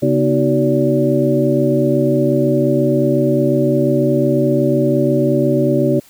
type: tone cluster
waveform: sine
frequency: 138.1 / 244.6 / 312.9 / 378.6 / 575 Hz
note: C#3 / B3 / D#4 / F#4 / D5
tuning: -6 / -16 / +10 / +40 / -37 cents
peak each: -18 dBFS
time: 0.02-6 s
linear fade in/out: 10 ms
effects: white hiss -47 dBFS RMS until 6.09 s

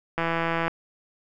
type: click train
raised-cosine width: 0.5 ms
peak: -11 dBFS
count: 84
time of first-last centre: 0.18-0.68 s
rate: 166 Hz
effects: none

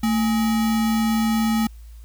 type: tone with sample-and-hold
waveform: sine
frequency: 222.9 Hz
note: A3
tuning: 23 cents sharp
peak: -17 dBFS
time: 0.03-1.67 s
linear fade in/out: 5 ms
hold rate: 1050 Hz
effects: added 56 Hz sine -38 dBFS peak until 2.04 s + white hiss -58 dBFS RMS until 2.04 s

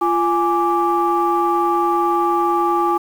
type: tone cluster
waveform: sine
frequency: 345.3 / 831 / 1171 Hz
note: F4 / G#5 / D6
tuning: -20 / +1 / -5 cents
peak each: -18 dBFS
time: 0.01-2.98 s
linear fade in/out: 10 ms
effects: tanh soft clip ceiling -7 dBFS + 7-bit

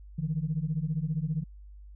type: beating tone pair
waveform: sine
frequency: 149.3 / 164.3 Hz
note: D3 / E3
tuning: +29 / -5 cents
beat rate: 15 Hz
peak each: -30 dBFS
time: 0.18-1.44 s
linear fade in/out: 10 ms
effects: tanh soft clip ceiling -20 dBFS + added 50 Hz sine -45 dBFS peak until 1.95 s

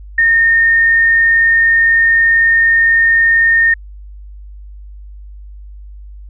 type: tone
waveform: sine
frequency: 1831 Hz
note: A#6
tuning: 32 cents flat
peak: -7 dBFS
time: 0.18-3.74 s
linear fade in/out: 5 ms
effects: added 50 Hz sine -30 dBFS peak until 6.29 s

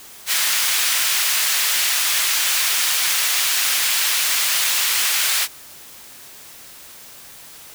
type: high-pass noise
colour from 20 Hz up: pink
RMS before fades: -19 dBFS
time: 0.26-5.48 s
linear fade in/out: 50 ms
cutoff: 2000 Hz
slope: 12 dB/octave
effects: white hiss -41 dBFS RMS until 7.74 s

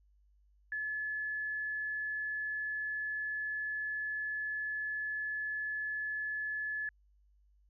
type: tone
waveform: sine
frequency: 1717 Hz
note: A6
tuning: 43 cents flat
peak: -34 dBFS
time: 0.72-6.89 s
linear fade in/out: 2 ms
effects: added 50 Hz sine -64 dBFS peak until 7.69 s

